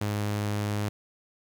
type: tone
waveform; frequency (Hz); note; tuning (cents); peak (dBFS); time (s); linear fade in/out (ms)
sawtooth; 103.83; G#2; 0; -23; 0.01-0.89; 5
effects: 10-bit